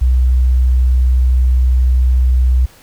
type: tone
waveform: sine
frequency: 63 Hz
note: B1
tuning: 35 cents sharp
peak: -8 dBFS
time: 0.01-2.66 s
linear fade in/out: 10 ms
effects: pink hiss -44 dBFS RMS until 2.82 s